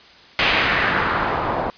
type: noise with low-pass filter sweep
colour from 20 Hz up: white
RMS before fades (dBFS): -20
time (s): 0.39-1.7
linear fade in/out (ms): 0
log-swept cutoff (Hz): 2800 to 770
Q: 1.7
effects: white hiss -46 dBFS RMS until 1.77 s + resampled to 11025 Hz